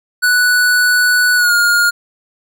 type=tone with pitch glide; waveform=square; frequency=1480 to 1422.2 Hz; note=F#6 to F6; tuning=0 to +31 cents; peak=-10 dBFS; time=0.22-1.91 s; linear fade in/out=20 ms; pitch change=-69 cents; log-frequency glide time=1.36-1.53 s; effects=none